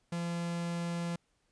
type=tone; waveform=45% pulse; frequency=171.1 Hz; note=F3; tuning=35 cents flat; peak=-33 dBFS; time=0.12-1.16 s; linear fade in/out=5 ms; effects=pink hiss -75 dBFS RMS until 1.51 s + resampled to 22050 Hz